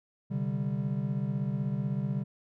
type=chord; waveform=triangle; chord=C suspended second; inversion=none; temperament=equal; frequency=130.81 / 146.83 / 196 Hz; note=C3 / D3 / G3; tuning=0 / 0 / 0 cents; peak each=-31 dBFS; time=0.3-2.24 s; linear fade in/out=20 ms; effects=none